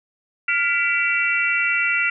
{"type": "tone cluster", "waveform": "sine", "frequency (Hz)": [1406, 1988, 2314, 2718], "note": ["F6", "B6", "D7", "F7"], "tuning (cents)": [11, 11, -26, -48], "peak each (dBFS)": -23, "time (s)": [0.48, 2.1], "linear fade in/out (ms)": 5, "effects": []}